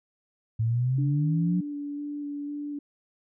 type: exponential sweep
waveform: sine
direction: up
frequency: 109.8 to 183.3 Hz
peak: -22 dBFS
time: 0.59-1.61 s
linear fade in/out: 10 ms
type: tone with vibrato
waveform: sine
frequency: 290 Hz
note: D4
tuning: 22 cents flat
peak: -31 dBFS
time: 0.98-2.79 s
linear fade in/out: 5 ms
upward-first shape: square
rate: 2 Hz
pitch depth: 10 cents each way
effects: none